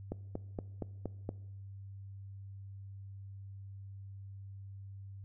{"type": "click train", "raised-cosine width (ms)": 2, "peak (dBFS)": -23, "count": 6, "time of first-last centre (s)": [0.12, 1.291], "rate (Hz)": 4.27, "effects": ["noise-tail reverb RT60 0.9 s tail -20 dB re dry", "added 98 Hz sine -45 dBFS peak until 5.24 s"]}